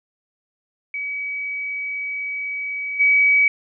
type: tone with level steps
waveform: sine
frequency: 2274 Hz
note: C#7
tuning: 44 cents sharp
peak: -24 / -12 dBFS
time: 0.94-3.48 s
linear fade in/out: 2 ms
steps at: 2.99 s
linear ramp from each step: 20 ms
effects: none